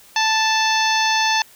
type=harmonic tone; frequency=880 Hz; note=A5; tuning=in tune; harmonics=1 / 2 / 3 / 4 / 5 / 6 / 7; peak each=-19 / -22 / -24 / -25 / -26 / -27 / -27 dBFS; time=0.16-1.42 s; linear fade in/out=2 ms; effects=white hiss -48 dBFS RMS until 1.55 s